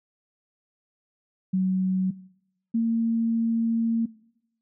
sine tone pair in turn, 187.2 / 228.5 Hz, F#3 / A#3, +20 / -34 cents, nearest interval minor third, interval 346 cents, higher second, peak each -20 dBFS, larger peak neither, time 1.53-2.11 / 2.74-4.06 s, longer second, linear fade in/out 10 ms, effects noise-tail reverb RT60 0.8 s tail -21 dB re dry

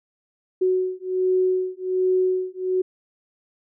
sine beating tone pair, 370 / 371.3 Hz, F#4 / F#4, 0 / +6 cents, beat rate 1.3 Hz, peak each -22 dBFS, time 0.61-2.82 s, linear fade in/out 10 ms, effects none

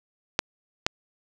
clicks, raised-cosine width 0.2 ms, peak -3 dBFS, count 2, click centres 0.391 / 0.865 s, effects none

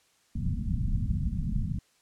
pink low-pass noise, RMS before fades -29 dBFS, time 0.35-1.79 s, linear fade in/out 5 ms, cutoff 220 Hz, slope 48 dB/octave, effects white hiss -66 dBFS RMS until 2.01 s + low-pass 9000 Hz 12 dB/octave

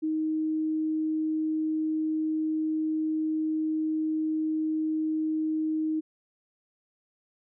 sine tone, 313.2 Hz, D#4, 11 cents sharp, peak -25 dBFS, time 0.02-6.01 s, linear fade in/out 20 ms, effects none

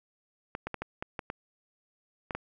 clicks, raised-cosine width 0.5 ms, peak -19 dBFS, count 9, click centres 0.551 / 0.67 / 0.743 / 0.82 / 1.025 / 1.192 / 1.301 / 2.308 / 2.35 s, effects none

